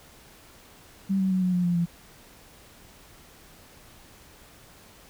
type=tone with pitch steps; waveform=sine; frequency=193.9 / 189.91 / 186 / 182.17 / 178.42 / 174.75 / 171.16 Hz; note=G3 / F#3 / F#3 / F#3 / F3 / F3 / F3; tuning=-19 / +45 / +9 / -27 / +37 / +1 / -35 cents; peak=-21 dBFS; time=1.09-1.86 s; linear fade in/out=20 ms; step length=110 ms; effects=pink hiss -52 dBFS RMS until 5.09 s